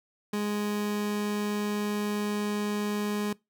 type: tone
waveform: 30% pulse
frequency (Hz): 207.7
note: G#3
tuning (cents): 0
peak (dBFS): -25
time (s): 0.33-3.33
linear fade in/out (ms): 5
effects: noise-tail reverb RT60 0.2 s tail -22 dB re dry